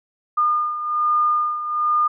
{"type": "beating tone pair", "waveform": "sine", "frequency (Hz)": [1214, 1215.2], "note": ["D#6", "D#6"], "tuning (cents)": [-43, -41], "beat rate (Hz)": 1.2, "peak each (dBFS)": [-18, -24], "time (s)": [0.37, 2.08], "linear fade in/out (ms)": 10, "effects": []}